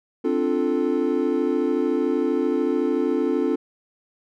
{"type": "chord", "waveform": "triangle", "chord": "D minor seventh", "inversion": "third", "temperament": "equal with one note detuned", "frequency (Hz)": [261.6, 294.9, 349.2, 440], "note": ["C4", "D4", "F4", "A4"], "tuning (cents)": [0, 7, 0, 0], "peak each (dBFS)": -23, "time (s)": [0.24, 3.56], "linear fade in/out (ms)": 10, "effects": []}